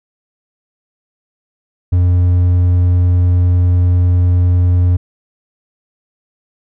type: tone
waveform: triangle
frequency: 89 Hz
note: F2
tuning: 33 cents sharp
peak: -6 dBFS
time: 1.92-4.97 s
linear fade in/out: 10 ms
effects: none